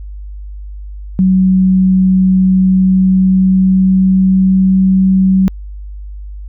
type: tone with pitch glide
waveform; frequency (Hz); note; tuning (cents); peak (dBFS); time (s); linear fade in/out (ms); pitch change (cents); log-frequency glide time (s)
sine; 187.3 to 189.37; F#3 to F#3; +21 to +40; -6; 1.19-5.48; 0; +19; 2.52-4.93
effects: added 50 Hz sine -24 dBFS peak until 6.48 s